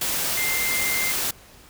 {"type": "tone in noise", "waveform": "sine", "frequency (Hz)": 2093, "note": "C7", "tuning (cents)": 0, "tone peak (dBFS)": -25, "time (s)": [0.37, 1.12], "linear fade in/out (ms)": 5, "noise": "white", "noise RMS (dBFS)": -25, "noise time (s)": [0.01, 1.31], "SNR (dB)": -3, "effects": ["pink hiss -49 dBFS RMS until 1.69 s"]}